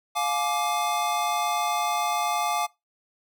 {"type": "chord", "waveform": "square", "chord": "D diminished", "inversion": "first", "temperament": "just", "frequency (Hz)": [704.8, 845.8, 1174.7], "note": ["F5", "Ab5", "D6"], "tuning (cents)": [16, 31, 0], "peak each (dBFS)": -29, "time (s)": [0.15, 2.67], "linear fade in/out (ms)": 20, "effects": ["noise-tail reverb RT60 0.2 s tail -21 dB re dry"]}